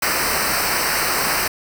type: noise with comb filter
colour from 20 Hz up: pink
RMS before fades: -20 dBFS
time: 0.02-1.48 s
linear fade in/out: 5 ms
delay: 0.29 ms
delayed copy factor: -0.85
effects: none